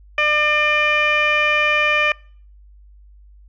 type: tone with low-pass filter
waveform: 15% pulse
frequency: 600 Hz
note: D5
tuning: 37 cents sharp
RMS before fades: -17 dBFS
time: 0.18-2.12 s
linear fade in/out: 2 ms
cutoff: 2600 Hz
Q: 4.3
effects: noise-tail reverb RT60 0.5 s tail -25 dB re dry + added 50 Hz sine -43 dBFS peak until 3.48 s